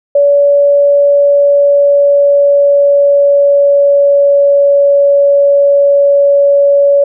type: tone with pitch glide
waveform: sine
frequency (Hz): 570 to 565.1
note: C#5 to C#5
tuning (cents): +48 to +33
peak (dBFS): -4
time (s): 0.15-7.04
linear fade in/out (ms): 5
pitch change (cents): -15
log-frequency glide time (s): 1.09-4.65
effects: none